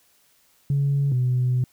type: tone pair in turn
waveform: sine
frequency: 140.5 / 125.69 Hz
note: C#3 / B2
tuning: +24 / +31 cents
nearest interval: major second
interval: 193 cents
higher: first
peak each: -17 dBFS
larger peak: neither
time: 0.7-1.12 / 1.12-1.64 s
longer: second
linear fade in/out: 2 ms
effects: tanh soft clip ceiling -15 dBFS + white hiss -61 dBFS RMS until 1.72 s